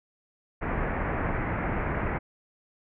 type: low-pass noise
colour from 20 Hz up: pink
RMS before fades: -29 dBFS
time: 0.61-2.19 s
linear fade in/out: 20 ms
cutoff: 2200 Hz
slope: 48 dB/octave
effects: none

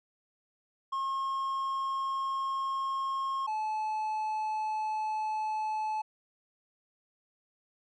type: tone pair in turn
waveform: triangle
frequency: 1078 / 863.8 Hz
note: C#6 / A5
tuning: -49 / -32 cents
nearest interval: major third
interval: 383 cents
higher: first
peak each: -28 dBFS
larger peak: neither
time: 0.92-3.47 / 3.47-6.02 s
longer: neither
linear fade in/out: 10 ms
effects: resampled to 22050 Hz

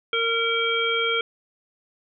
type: harmonic tone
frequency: 460 Hz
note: A#4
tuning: 23 cents flat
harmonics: 1 / 3 / 5 / 7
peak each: -26 / -26 / -26 / -26 dBFS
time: 0.13-1.21 s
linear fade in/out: 2 ms
effects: none

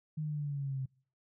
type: linear sweep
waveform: sine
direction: down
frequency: 155.56 to 130.81 Hz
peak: -33 dBFS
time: 0.17-0.86 s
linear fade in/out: 10 ms
effects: noise-tail reverb RT60 0.5 s tail -26 dB re dry

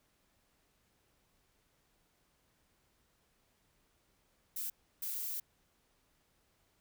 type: noise bursts at uneven times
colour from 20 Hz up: violet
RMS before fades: -39 dBFS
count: 2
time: 4.56-4.7 / 5.02-5.4 s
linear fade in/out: 5 ms
effects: pink hiss -74 dBFS RMS until 6.8 s

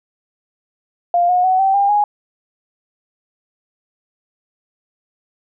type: tone with pitch steps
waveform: sine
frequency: 698.5 / 722.7 / 747.8 / 773.7 / 800.5 / 828.3 Hz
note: F5 / F#5 / F#5 / G5 / G5 / G#5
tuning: 0 / -41 / +18 / -23 / +36 / -5 cents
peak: -11 dBFS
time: 1.14-2.04 s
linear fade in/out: 2 ms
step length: 150 ms
effects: none

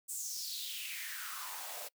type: noise with high-pass filter sweep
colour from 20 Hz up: white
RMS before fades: -42 dBFS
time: 0.08-1.89 s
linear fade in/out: 20 ms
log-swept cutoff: 8300 to 530 Hz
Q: 4.3
effects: noise-tail reverb RT60 0.1 s tail -25 dB re dry

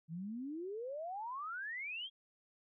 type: exponential sweep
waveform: sine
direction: up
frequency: 154.3 to 3316 Hz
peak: -40 dBFS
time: 0.08-2.1 s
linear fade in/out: 50 ms
effects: none

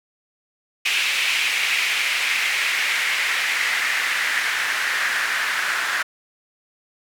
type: noise with band-pass filter sweep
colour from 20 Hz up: white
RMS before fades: -22 dBFS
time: 0.85-6.03 s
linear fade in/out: 10 ms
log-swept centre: 2500 to 1600 Hz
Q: 3
effects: none

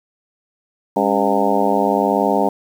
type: harmonic tone with a mistuned harmonic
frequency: 100.9 Hz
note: G#2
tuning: 49 cents flat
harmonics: 2 / 3 / 4 / 5 / 6 / 7 / 8 / 9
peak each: -22 / -22 / -22 / -22 / -22 / -22 / -22 / -22 dBFS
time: 0.96-2.49 s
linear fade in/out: 5 ms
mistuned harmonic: 3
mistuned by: -120 cents
effects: 7-bit

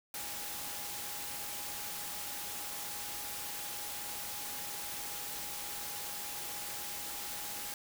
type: tone in noise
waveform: sine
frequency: 824 Hz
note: G#5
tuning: 14 cents flat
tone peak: -51 dBFS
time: 0.14-7.74 s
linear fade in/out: 2 ms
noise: white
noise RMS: -41 dBFS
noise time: 0.14-7.74 s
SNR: -13 dB
effects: none

